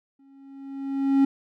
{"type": "tone with exponential growth", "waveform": "triangle", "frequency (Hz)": 273.5, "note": "C#4", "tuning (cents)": -23, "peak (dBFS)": -12, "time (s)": [0.19, 1.25], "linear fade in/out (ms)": 5, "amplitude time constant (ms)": 230, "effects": []}